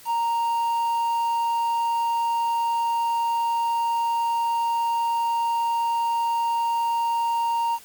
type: tone with quantisation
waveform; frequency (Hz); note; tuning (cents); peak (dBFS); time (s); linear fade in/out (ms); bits
triangle; 930; A#5; -4; -19; 0.05-7.79; 50; 7
effects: white hiss -48 dBFS RMS until 7.84 s